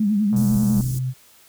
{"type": "tone with vibrato", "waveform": "sine", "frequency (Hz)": 207.7, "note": "G#3", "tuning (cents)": 0, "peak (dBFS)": -16, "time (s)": [0, 0.81], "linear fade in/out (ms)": 5, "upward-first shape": "triangle", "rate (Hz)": 10, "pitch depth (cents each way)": 100}
{"type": "tone with pitch glide", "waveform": "sine", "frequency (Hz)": [126.6, 128.74], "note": ["B2", "C3"], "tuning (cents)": [43, -28], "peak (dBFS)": -21, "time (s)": [0.31, 1.14], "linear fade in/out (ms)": 50, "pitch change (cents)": 29, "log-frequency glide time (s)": [0.76, 1.01]}
{"type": "click train", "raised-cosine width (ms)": 1, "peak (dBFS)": -26, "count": 60, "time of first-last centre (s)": [0.33, 0.81], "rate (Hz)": 123}
{"type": "band-stop noise", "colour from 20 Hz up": "pink", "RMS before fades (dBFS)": -32, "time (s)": [0.36, 0.99], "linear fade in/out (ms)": 5, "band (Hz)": [270, 6100], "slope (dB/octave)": 24}
{"effects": ["white hiss -52 dBFS RMS until 1.48 s"]}